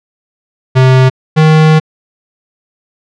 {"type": "tone pair in turn", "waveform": "square", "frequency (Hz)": [130, 156.47], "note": ["C3", "D#3"], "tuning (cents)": [-11, 10], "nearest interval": "minor third", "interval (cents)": 321, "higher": "second", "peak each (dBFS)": -4, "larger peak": "neither", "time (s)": [[0.75, 1.1], [1.36, 1.8]], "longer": "second", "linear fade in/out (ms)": 20, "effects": ["low-pass 4000 Hz 12 dB/octave"]}